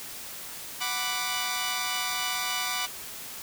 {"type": "chord", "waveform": "10% pulse", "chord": "B minor", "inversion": "second", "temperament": "equal", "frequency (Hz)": [740, 987.8, 1174.7], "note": ["F#5", "B5", "D6"], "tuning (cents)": [0, 0, 0], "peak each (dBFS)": [-25, -25, -23], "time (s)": [0.8, 2.87], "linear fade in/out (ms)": 20, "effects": ["white hiss -40 dBFS RMS until 3.42 s"]}